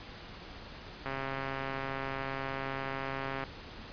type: click train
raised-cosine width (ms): 0.5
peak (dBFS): -21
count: 322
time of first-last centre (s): 1.06-3.438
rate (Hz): 135
effects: pink hiss -47 dBFS RMS until 3.92 s + resampled to 11025 Hz